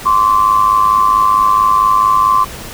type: tone pair together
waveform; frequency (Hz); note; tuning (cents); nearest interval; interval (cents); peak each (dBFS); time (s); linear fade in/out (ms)
sine; 1045.5 / 1150; C6 / D6; -2 / -37; major second; 165; -10 / -11; 0.05-2.45; 20
effects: pink hiss -29 dBFS RMS until 2.73 s